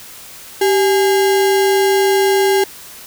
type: tone with sample-and-hold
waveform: sine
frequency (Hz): 389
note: G4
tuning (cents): -13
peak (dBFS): -10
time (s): 0.61-2.64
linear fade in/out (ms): 5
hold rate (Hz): 1225
effects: white hiss -36 dBFS RMS until 3.06 s